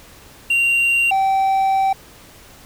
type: tone pair in turn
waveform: triangle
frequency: 2764 / 774 Hz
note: F7 / G5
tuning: -19 / -22 cents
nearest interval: octave + minor seventh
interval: 2203 cents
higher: first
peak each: -12 dBFS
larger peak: neither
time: 0.5-1.11 / 1.11-1.93 s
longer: second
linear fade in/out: 5 ms
effects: pink hiss -44 dBFS RMS until 2.65 s